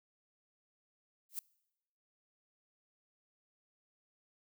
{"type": "noise with exponential growth", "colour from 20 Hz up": "violet", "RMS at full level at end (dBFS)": -35, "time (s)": [1.29, 1.39], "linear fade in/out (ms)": 2, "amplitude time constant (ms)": 21, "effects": ["noise-tail reverb RT60 0.9 s tail -24 dB re dry"]}